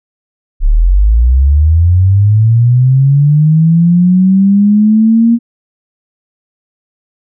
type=linear sweep; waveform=sine; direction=up; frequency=32.7 to 235.9 Hz; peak=-4 dBFS; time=0.6-5.39 s; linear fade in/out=50 ms; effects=none